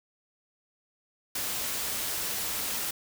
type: noise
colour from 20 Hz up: white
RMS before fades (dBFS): -32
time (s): 1.35-2.91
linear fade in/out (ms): 5
effects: none